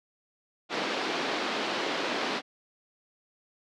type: band-pass noise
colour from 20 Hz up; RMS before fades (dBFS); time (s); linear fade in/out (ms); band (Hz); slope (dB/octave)
pink; -31; 0.69-2.42; 50; 250 to 4600; 24
effects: none